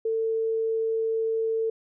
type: tone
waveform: sine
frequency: 447.8 Hz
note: A4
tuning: 30 cents sharp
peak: -23 dBFS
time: 0.05-1.7 s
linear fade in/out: 5 ms
effects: none